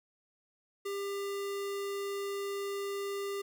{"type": "tone", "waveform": "square", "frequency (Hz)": 399, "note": "G4", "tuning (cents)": 31, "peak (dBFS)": -35, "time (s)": [0.85, 3.42], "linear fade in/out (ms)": 10, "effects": ["11-bit"]}